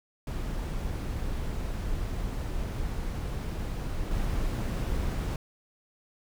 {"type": "noise with level steps", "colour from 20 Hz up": "brown", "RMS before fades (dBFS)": [-32, -29], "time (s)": [0.27, 5.36], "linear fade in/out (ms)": 2, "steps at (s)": 4.11, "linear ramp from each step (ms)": 2, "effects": []}